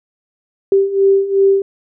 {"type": "beating tone pair", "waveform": "sine", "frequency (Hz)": [390, 392.7], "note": ["G4", "G4"], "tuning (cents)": [-9, 3], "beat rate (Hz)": 2.7, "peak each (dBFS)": [-15, -11], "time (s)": [0.72, 1.62], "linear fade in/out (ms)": 2, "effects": []}